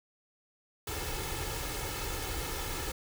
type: noise with comb filter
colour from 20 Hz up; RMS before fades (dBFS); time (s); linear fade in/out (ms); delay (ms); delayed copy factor
pink; -36; 0.87-2.92; 5; 2.3; +0.65
effects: none